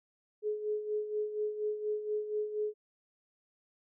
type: tone with tremolo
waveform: sine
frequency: 423.4 Hz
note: G#4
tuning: 33 cents sharp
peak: -29 dBFS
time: 0.42-2.74 s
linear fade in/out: 50 ms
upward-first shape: sine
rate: 4.2 Hz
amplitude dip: 65%
effects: none